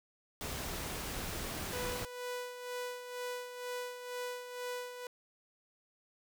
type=noise; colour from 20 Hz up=pink; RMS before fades=-40 dBFS; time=0.41-2.05 s; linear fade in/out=0 ms
type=tone with tremolo; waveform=sawtooth; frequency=493.9 Hz; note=B4; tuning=in tune; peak=-33 dBFS; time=1.73-5.07 s; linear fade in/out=2 ms; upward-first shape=sine; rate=2.1 Hz; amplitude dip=60%
effects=none